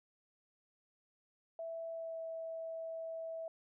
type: tone with pitch glide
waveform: sine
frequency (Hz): 659.3 to 653.2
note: E5 to E5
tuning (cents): 0 to -16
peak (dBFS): -40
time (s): 1.59-3.48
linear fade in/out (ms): 2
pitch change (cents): -16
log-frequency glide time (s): 1.91-2.19
effects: none